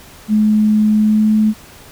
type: tone with pitch glide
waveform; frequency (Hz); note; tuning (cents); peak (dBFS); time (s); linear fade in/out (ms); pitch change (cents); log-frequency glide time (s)
sine; 213.5 to 215.4; G#3 to A3; +48 to -37; -9; 0.28-1.54; 50; +15; 0.97-1.31
effects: pink hiss -40 dBFS RMS until 1.91 s